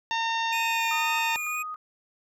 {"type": "harmonic tone", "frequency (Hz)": 912, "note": "A#5", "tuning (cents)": -38, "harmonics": [1, 2, 3, 4, 5, 6, 7], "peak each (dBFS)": [-27, -32, -33, -34, -44, -43, -46], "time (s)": [0.11, 1.36], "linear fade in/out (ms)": 0}
{"type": "tone with vibrato", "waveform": "square", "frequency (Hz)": 2473, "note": "D#7", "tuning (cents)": -11, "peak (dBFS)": -30, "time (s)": [0.52, 1.63], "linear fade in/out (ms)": 10, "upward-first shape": "triangle", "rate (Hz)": 1.9, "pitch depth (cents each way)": 33}
{"type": "tone with tremolo", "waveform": "sine", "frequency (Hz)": 1244.5, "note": "D#6", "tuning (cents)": 0, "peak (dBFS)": -32, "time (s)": [0.91, 1.76], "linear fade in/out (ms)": 2, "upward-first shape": "square", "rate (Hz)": 1.8, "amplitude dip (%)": 55}
{"effects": []}